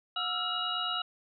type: tone cluster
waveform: sine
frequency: 726 / 1319 / 1388 / 2877 / 3841 Hz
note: F#5 / E6 / F6 / F#7 / B7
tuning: -33 / +1 / -11 / -49 / -49 cents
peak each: -40 / -35 / -40 / -34 / -36 dBFS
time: 0.16-1.02 s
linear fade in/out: 5 ms
effects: none